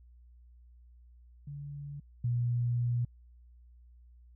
sine tone pair in turn, 143.4 / 120.58 Hz, D3 / B2, -41 / -41 cents, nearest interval minor third, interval 300 cents, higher first, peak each -39 / -27 dBFS, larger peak second, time 1.47-2 / 2.24-3.05 s, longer second, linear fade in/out 5 ms, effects added 60 Hz sine -54 dBFS peak until 4.35 s

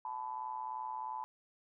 triangle ring-modulated tone, 61.5 Hz, B1, 7 cents flat, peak -33 dBFS, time 0.05-1.24 s, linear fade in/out 0 ms, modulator 936 Hz, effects none

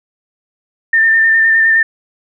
sine tone with vibrato, 1800 Hz, A6, 39 cents sharp, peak -7 dBFS, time 0.93-1.83 s, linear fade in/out 5 ms, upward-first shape square, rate 9.7 Hz, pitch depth 18 cents each way, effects none

